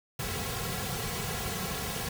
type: noise with comb filter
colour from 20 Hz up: pink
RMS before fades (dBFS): -34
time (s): 0.19-2.09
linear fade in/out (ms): 5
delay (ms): 3.3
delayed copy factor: -1
effects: none